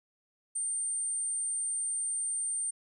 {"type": "tone", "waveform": "sine", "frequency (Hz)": 8870, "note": "C#9", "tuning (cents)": 0, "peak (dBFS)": -30, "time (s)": [0.55, 2.71], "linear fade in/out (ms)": 10, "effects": []}